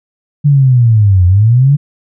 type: linear two-way sweep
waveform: sine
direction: down then up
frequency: 147.9 to 87.31 to 147.9 Hz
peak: -4 dBFS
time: 0.44-1.77 s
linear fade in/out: 20 ms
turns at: 1.26 s
effects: none